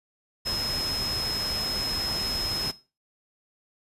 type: tone in noise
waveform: sine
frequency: 5150 Hz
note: E8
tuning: 41 cents flat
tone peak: -26 dBFS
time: 0.45-2.72 s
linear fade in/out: 20 ms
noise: pink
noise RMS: -34 dBFS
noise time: 0.45-2.72 s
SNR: +5 dB
effects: noise-tail reverb RT60 0.3 s tail -17 dB re dry + resampled to 32000 Hz